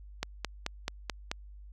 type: click train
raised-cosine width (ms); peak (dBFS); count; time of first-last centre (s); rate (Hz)
0.2; -14; 6; 0.23-1.315; 4.61
effects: added 50 Hz sine -46 dBFS peak until 1.72 s